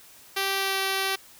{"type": "tone with pitch glide", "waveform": "5% pulse", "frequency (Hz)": [390, 386.6], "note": ["G4", "G4"], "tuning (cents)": [-9, -24], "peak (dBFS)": -13, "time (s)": [0.36, 1.16], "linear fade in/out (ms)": 10, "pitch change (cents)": -15, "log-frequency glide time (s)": [0.55, 0.79], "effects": ["white hiss -51 dBFS RMS until 1.39 s"]}